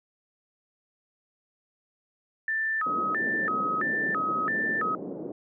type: tone with vibrato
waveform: sine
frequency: 1500 Hz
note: F#6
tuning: 23 cents sharp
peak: -25 dBFS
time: 2.48-4.95 s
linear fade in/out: 2 ms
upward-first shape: square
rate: 1.5 Hz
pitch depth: 290 cents each way
type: band-pass noise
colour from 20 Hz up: pink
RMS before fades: -36 dBFS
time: 2.86-5.32 s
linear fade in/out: 5 ms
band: 200 to 530 Hz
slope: 24 dB/octave
effects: none